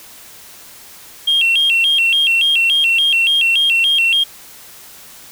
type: tone with vibrato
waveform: sine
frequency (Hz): 2960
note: F#7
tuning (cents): 0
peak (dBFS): -9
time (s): 1.27-4.24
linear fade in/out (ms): 10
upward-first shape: square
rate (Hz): 3.5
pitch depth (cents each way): 150
effects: tanh soft clip ceiling -8 dBFS + white hiss -39 dBFS RMS until 5.31 s